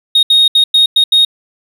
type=tone bursts at uneven times; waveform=triangle; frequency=3729 Hz; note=A#7; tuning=in tune; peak=-3 dBFS; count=6; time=0.15-0.23 / 0.3-0.48 / 0.55-0.64 / 0.74-0.86 / 0.96-1.04 / 1.12-1.25 s; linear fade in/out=5 ms; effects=tanh soft clip ceiling 0 dBFS